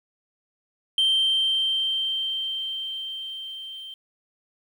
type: tone with level ramp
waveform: sine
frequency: 3136 Hz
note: G7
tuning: in tune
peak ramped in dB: -15 to -36 dBFS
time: 0.98-3.94 s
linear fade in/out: 2 ms
effects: tanh soft clip ceiling -16 dBFS + 9-bit